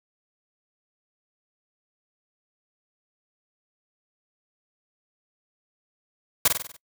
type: noise with echo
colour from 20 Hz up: white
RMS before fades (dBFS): -17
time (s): 6.45-6.48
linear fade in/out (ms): 5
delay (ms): 48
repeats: 6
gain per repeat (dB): -5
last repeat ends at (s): 6.768
effects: noise-tail reverb RT60 0.1 s tail -25 dB re dry